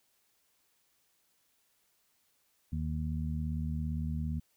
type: harmonic tone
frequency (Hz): 77.6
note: D#2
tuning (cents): -4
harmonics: 1 / 2 / 3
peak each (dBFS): -34 / -36 / -39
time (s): 2.72-4.4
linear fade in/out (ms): 10
effects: white hiss -73 dBFS RMS until 4.56 s